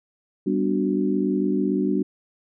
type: chord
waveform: sine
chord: G major seventh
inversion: none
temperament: equal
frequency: 196 / 246.9 / 293.7 / 370 Hz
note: G3 / B3 / D4 / F#4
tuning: 0 / 0 / 0 / 0 cents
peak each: -24 / -27 / -24 / -26 dBFS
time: 0.46-2.03 s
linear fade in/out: 10 ms
effects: none